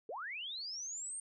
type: linear sweep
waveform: sine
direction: up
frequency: 385.7 to 8870 Hz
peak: -40 dBFS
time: 0.09-1.2 s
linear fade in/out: 2 ms
effects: none